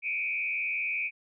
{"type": "tone with frequency modulation", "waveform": "sine", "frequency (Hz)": 2400, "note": "D7", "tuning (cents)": 37, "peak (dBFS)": -28, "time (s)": [0.02, 1.11], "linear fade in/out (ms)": 50, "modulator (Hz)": 85.1, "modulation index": 1.7, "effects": []}